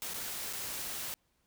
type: noise with dropouts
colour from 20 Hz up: white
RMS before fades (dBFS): -39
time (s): 0.02-1.14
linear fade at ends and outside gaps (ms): 0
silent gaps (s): 0.136-0.142 / 0.528-0.534
effects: pink hiss -75 dBFS RMS until 1.46 s